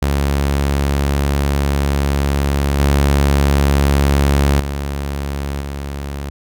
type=tone with level steps; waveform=sawtooth; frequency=70.3 Hz; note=C#2; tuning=25 cents sharp; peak=-10 / -7 / -16 / -19 dBFS; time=0.02-6.3 s; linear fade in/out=5 ms; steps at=2.79 / 4.6 / 5.61 s; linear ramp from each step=2 ms; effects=none